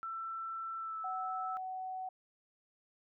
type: tone with pitch glide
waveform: sine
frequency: 1336 to 1312.3 Hz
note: E6 to E6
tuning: +23 to -8 cents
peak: -38 dBFS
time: 0.03-1.57 s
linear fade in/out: 0 ms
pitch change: -31 cents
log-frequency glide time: 0.78-0.98 s
type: tone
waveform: sine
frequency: 749 Hz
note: F#5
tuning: 21 cents sharp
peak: -38 dBFS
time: 1.04-2.09 s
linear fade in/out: 5 ms
effects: none